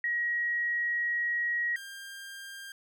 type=tone pair in turn; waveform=sine / sawtooth; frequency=1900 / 1597.7 Hz; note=A#6 / G6; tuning=+33 / +33 cents; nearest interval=minor third; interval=300 cents; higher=first; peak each=-27 / -38 dBFS; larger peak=first; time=0.04-1.76 / 1.76-2.72 s; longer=first; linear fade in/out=2 ms; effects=none